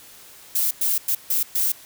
violet noise bursts at uneven times, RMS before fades -21 dBFS, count 5, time 0.55-0.71 / 0.81-0.98 / 1.08-1.15 / 1.3-1.43 / 1.55-1.72 s, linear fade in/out 5 ms, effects white hiss -46 dBFS RMS until 1.85 s

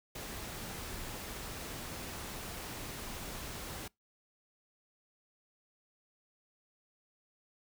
pink noise, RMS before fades -43 dBFS, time 0.15-3.88 s, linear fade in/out 5 ms, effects noise-tail reverb RT60 0.2 s tail -26 dB re dry

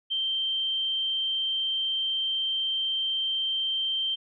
sine tone, 3136 Hz, G7, in tune, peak -25 dBFS, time 0.1-4.16 s, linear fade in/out 20 ms, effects none

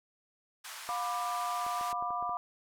pink band-pass noise, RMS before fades -45 dBFS, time 0.64-1.93 s, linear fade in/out 10 ms, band 890 to 13000 Hz, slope 24 dB/octave
sine chord, B diminished, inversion second, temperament just, 711.2 / 987.8 / 1185.3 Hz, F5 / B5 / D6, +31 / 0 / +16 cents, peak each -36 / -37 / -35 dBFS, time 0.89-2.37 s, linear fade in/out 0 ms
clicks, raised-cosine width 1 ms, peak -33 dBFS, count 7, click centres 1.665 / 1.811 / 1.929 / 2.025 / 2.106 / 2.226 / 2.294 s
effects none

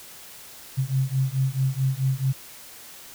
sine beating tone pair, 130.81 / 135.41 Hz, C3 / C#3, 0 / -40 cents, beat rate 4.6 Hz, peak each -24 dBFS, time 0.77-2.33 s, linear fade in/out 20 ms, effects white hiss -44 dBFS RMS until 3.14 s

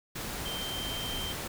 sine tone in noise, 3136 Hz, G7, in tune, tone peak -36 dBFS, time 0.45-1.33 s, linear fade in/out 10 ms, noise pink, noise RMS -37 dBFS, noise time 0.15-1.48 s, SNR -2 dB, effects none

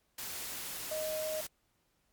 sine tone in noise, 622.3 Hz, D#5, in tune, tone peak -34 dBFS, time 0.91-1.41 s, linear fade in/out 5 ms, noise white, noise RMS -41 dBFS, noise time 0.18-1.47 s, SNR +4 dB, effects pink hiss -75 dBFS RMS until 2.12 s + MP3 96 kbps

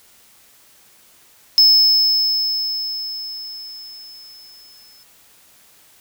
triangle tone with exponential decay, 5220 Hz, E8, 18 cents flat, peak -6 dBFS, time 1.58-5.03 s, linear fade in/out 0 ms, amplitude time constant 750 ms, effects white hiss -51 dBFS RMS until 6 s

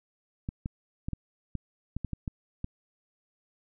clicks, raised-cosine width 5 ms, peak -20 dBFS, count 10, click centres 0.489 / 0.659 / 1.085 / 1.133 / 1.553 / 1.966 / 2.047 / 2.133 / 2.278 / 2.644 s, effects none

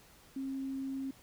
sine tone, 268.7 Hz, C4, 46 cents sharp, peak -35 dBFS, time 0.36-1.11 s, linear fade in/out 5 ms, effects pink hiss -60 dBFS RMS until 1.22 s

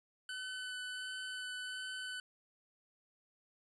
25% pulse tone with vibrato, 1507 Hz, F#6, 31 cents sharp, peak -37 dBFS, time 0.29-2.2 s, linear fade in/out 2 ms, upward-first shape sine, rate 1.4 Hz, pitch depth 9 cents each way, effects resampled to 22050 Hz + 13-bit

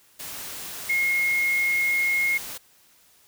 sine tone in noise, 2153 Hz, C7, 49 cents sharp, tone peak -20 dBFS, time 0.89-2.38 s, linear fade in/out 10 ms, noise white, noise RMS -36 dBFS, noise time 0.19-2.58 s, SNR +13 dB, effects white hiss -58 dBFS RMS until 3.27 s

